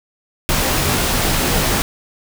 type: noise with comb filter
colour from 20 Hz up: pink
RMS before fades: -17 dBFS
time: 0.49-1.82 s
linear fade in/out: 0 ms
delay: 18 ms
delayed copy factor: -0.5
effects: none